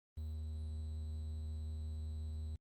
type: tone with quantisation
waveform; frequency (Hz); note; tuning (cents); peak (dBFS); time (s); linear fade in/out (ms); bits
triangle; 77.78; D#2; 0; -38; 0.17-2.56; 5; 11
effects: Opus 32 kbps